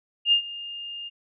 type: tone with ADSR envelope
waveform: sine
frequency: 2819 Hz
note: F7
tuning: 16 cents sharp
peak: -14 dBFS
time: 0.25-1.1 s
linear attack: 71 ms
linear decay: 93 ms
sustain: -19 dB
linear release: 28 ms
effects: none